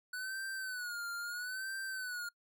square tone with vibrato, 1480 Hz, F#6, in tune, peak -39 dBFS, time 0.13-2.29 s, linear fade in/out 5 ms, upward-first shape sine, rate 0.76 Hz, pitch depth 100 cents each way, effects noise-tail reverb RT60 0.1 s tail -24 dB re dry

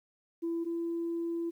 sine tone pair in turn, 334.8 / 336.7 Hz, E4 / E4, +27 / +37 cents, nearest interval unison, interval 10 cents, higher second, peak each -29 / -30 dBFS, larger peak first, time 0.42-0.65 / 0.65-1.51 s, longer second, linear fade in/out 20 ms, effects tanh soft clip ceiling -27 dBFS + 11-bit

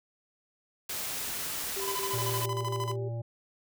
white noise, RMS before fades -35 dBFS, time 0.89-2.46 s, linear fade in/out 5 ms
sine tone bursts, 392 Hz, G4, in tune, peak -35 dBFS, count 6, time 1.76-3.09 s, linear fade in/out 10 ms, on 200 ms, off 26 ms
45% pulse tone with tremolo, 1007 Hz, B5, 33 cents sharp, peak -32 dBFS, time 1.8-2.96 s, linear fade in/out 50 ms, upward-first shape square, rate 13 Hz, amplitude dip 70%
harmonic tone, 116.54 Hz, A#2, in tune, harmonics 1 / 3 / 5 / 7, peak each -32 / -47 / -43 / -52 dBFS, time 2.13-3.22 s, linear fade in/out 10 ms
effects none

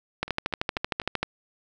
two click trains, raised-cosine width 0.3 ms, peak -9 / -23 dBFS, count 14 / 4, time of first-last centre 0.23-1.23 / 0.28-1.017 s, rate 13 / 4.07 Hz, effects none

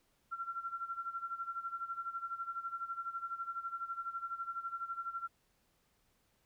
sine tone with tremolo, 1364 Hz, F6, 41 cents flat, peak -35 dBFS, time 0.31-5.28 s, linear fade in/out 20 ms, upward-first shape sine, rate 12 Hz, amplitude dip 80%, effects pink hiss -75 dBFS RMS until 6.45 s

